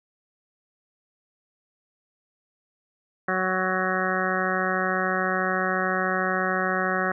harmonic tone, 186.2 Hz, F#3, 11 cents sharp, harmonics 1 / 2 / 3 / 4 / 6 / 7 / 8 / 9 / 10, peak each -31 / -31 / -31 / -31 / -31 / -31 / -31 / -31 / -31 dBFS, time 3.28-7.12 s, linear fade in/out 5 ms, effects none

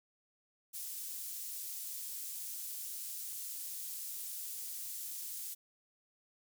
pink high-pass noise, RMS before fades -43 dBFS, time 0.73-5.55 s, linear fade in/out 20 ms, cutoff 9000 Hz, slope 12 dB/octave, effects none

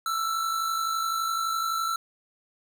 square tone pair together, 1324.2 / 1376 Hz, E6 / F6, +7 / -26 cents, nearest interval minor second, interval 67 cents, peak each -27 / -35 dBFS, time 0.06-1.96 s, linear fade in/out 2 ms, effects none

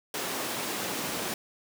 pink noise with high-pass filter sweep, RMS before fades -33 dBFS, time 0.14-1.34 s, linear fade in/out 2 ms, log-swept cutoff 300 to 200 Hz, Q 0.81, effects none

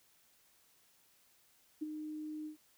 sine tone with ADSR envelope, 306.6 Hz, D#4, 25 cents flat, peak -33 dBFS, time 1.81-2.57 s, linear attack 16 ms, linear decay 19 ms, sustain -7 dB, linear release 110 ms, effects white hiss -69 dBFS RMS until 2.77 s

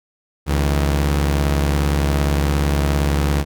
sawtooth tone pair together, 70.96 / 159.3 Hz, C#2 / D#3, +41 / +41 cents, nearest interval octave + major second, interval 1400 cents, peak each -12 / -20 dBFS, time 0.46-3.45 s, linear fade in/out 50 ms, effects none

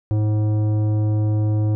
triangle tone with tanh clipping, 106.6 Hz, G#2, 46 cents sharp, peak -18 dBFS, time 0.11-1.75 s, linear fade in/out 0 ms, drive 16 dB, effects none

